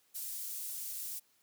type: high-pass noise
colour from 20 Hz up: pink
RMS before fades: -41 dBFS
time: 0.14-1.2 s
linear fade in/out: 20 ms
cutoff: 10000 Hz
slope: 12 dB/octave
effects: white hiss -71 dBFS RMS until 1.42 s + high-pass 100 Hz 12 dB/octave

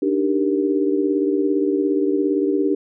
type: chord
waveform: sine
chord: Eb major seventh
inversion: third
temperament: equal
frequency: 293.7 / 311.1 / 392 / 466.2 Hz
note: D4 / Eb4 / G4 / Bb4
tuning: 0 / 0 / 0 / 0 cents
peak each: -20 / -26 / -20 / -26 dBFS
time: 0.02-2.75 s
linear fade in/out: 5 ms
effects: none

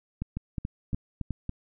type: two click trains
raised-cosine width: 5 ms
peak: -18 / -19 dBFS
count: 4 / 5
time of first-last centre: 0.22-1.307 / 0.37-1.494 s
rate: 2.76 / 3.56 Hz
effects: none

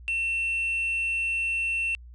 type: tone with quantisation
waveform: triangle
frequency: 2700 Hz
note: E7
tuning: 41 cents sharp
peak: -23 dBFS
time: 0.08-1.95 s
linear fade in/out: 0 ms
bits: 8
effects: added 60 Hz sine -43 dBFS peak until 2.14 s + resampled to 22050 Hz

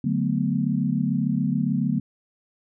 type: chord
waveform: sine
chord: B minor seventh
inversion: first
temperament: equal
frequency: 146.83 / 185 / 220 / 246.9 Hz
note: D3 / F#3 / A3 / B3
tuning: 0 / 0 / 0 / 0 cents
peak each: -26 dBFS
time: 0.04-2 s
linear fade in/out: 5 ms
effects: none

